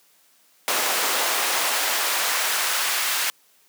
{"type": "noise with high-pass filter sweep", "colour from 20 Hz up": "pink", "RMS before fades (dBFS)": -23, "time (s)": [0.68, 3.3], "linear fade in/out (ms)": 0, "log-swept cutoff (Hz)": [550, 1400], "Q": 0.8, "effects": ["white hiss -59 dBFS RMS until 3.68 s", "high-pass 200 Hz 12 dB/octave"]}